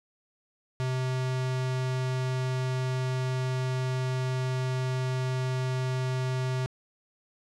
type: tone with notch filter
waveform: square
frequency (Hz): 129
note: C3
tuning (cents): -24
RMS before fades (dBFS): -29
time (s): 0.8-6.66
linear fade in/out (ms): 0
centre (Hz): 260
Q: 1.9
effects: low-pass 7000 Hz 12 dB/octave